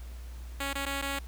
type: tone with dropouts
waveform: 5% pulse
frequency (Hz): 277.2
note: C#4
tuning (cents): 0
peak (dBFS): -20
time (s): 0.6-1.19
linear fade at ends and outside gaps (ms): 5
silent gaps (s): 0.732-0.752 / 0.855-0.862 / 1.016-1.022
effects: added 60 Hz sine -39 dBFS peak until 1.27 s + pink hiss -55 dBFS RMS until 1.27 s